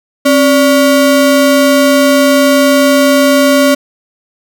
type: ring-modulated tone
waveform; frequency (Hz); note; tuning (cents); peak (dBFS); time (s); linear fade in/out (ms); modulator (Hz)
square; 423.9; G#4; +35; -3; 0.25-3.75; 10; 156
effects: none